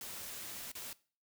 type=noise with dropouts; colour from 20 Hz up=white; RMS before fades=-45 dBFS; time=0.01-0.93 s; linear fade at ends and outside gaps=1 ms; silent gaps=0.717-0.752 s; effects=noise-tail reverb RT60 0.4 s tail -20 dB re dry